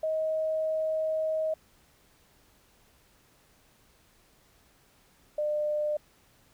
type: tone pair in turn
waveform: sine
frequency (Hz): 631 / 600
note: D#5 / D5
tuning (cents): +24 / +37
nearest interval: minor second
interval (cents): 87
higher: first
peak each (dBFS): -26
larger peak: neither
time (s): 0.03-1.54 / 5.38-5.97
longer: first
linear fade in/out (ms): 5
effects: pink hiss -63 dBFS RMS until 6.53 s